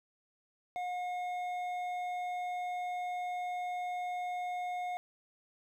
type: tone with hard clipping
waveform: triangle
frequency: 720 Hz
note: F#5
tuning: 47 cents flat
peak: -36 dBFS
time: 0.76-4.97 s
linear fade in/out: 0 ms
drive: 11 dB
effects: none